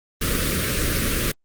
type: band-stop noise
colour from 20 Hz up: pink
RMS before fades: -22 dBFS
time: 0.21-1.32 s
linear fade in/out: 10 ms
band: 570 to 1200 Hz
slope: 48 dB/octave
effects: Opus 32 kbps